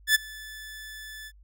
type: tone with ADSR envelope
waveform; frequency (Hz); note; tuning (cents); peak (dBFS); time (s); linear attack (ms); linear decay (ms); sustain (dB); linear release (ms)
sawtooth; 1741; A6; -19; -12; 0.07-1.32; 80; 16; -24; 52
effects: added 50 Hz sine -51 dBFS peak until 1.43 s